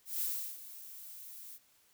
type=noise with ADSR envelope; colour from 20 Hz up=violet; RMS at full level=-34 dBFS; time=0.05-1.59 s; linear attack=160 ms; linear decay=360 ms; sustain=-15 dB; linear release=39 ms; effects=white hiss -68 dBFS RMS until 1.93 s